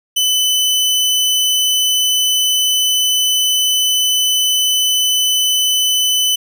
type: tone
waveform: sawtooth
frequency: 3011 Hz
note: F#7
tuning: 30 cents sharp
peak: -9 dBFS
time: 0.16-6.36 s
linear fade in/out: 10 ms
effects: none